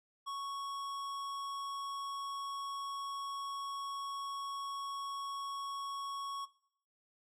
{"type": "tone with tanh clipping", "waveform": "sine", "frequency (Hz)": 1108.7, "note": "C#6", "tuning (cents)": 0, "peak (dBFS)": -40, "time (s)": [0.26, 6.46], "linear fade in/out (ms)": 20, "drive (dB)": 16, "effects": ["noise-tail reverb RT60 0.6 s tail -18 dB re dry"]}